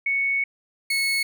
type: tone pair in turn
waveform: sine / 30% pulse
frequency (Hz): 2217 / 2197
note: C#7 / C#7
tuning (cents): 0 / -16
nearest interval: unison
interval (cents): 16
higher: first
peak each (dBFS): -20 / -18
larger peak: second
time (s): 0.06-0.44 / 0.9-1.23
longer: first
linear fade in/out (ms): 5
effects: none